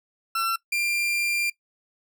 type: tone pair in turn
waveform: 40% pulse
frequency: 1349 / 2385 Hz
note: E6 / D7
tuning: +40 / +26 cents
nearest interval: minor seventh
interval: 986 cents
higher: second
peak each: -22 dBFS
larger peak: neither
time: 0.35-0.56 / 0.72-1.5 s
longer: second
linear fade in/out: 5 ms
effects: noise-tail reverb RT60 0.1 s tail -19 dB re dry